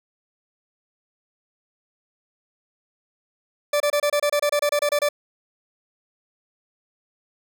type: tone bursts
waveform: 40% pulse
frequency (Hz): 585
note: D5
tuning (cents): -7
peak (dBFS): -17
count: 14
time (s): 3.73-5.089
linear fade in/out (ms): 5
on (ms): 72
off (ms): 27
effects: none